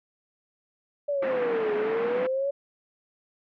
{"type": "exponential two-way sweep", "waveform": "sine", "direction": "down then up", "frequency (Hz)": [585, 415.3, 567], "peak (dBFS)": -24, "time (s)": [1.08, 2.51], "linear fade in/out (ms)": 10, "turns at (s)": 1.74}
{"type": "band-pass noise", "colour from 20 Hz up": "pink", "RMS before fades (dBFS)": -34, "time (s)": [1.22, 2.27], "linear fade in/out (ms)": 5, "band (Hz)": [210, 2200], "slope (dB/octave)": 24}
{"effects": []}